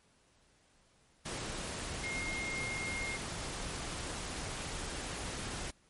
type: tone in noise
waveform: sine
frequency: 2133 Hz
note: C7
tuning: 33 cents sharp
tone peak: -37 dBFS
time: 2.03-3.17 s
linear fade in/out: 10 ms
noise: pink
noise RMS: -40 dBFS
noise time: 1.25-5.71 s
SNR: 0 dB
effects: pink hiss -68 dBFS RMS until 5.89 s + MP3 48 kbps